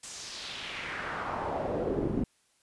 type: noise with band-pass filter sweep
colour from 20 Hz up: brown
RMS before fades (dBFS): -34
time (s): 0.03-2.24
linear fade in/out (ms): 5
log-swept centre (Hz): 7900 to 250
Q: 2.2
effects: white hiss -69 dBFS RMS until 2.62 s + resampled to 24000 Hz